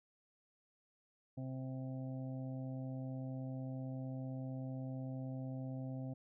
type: harmonic tone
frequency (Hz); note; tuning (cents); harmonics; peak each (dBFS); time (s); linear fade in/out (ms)
130.81; C3; 0; 1 / 2 / 4 / 5 / 6; -42 / -45 / -54 / -55 / -61; 1.37-6.14; 10
effects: none